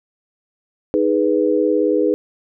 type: chord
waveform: sine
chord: G# minor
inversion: second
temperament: equal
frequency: 311.1 / 415.3 / 493.9 Hz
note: D#4 / G#4 / B4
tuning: 0 / 0 / 0 cents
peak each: -18 dBFS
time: 0.94-2.14 s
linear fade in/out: 0 ms
effects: none